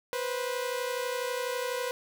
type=tone pair together; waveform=sawtooth; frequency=489.9 / 522 Hz; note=B4 / C5; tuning=-14 / -4 cents; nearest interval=minor second; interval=110 cents; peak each=-28 / -31 dBFS; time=0.13-1.91 s; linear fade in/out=0 ms; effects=none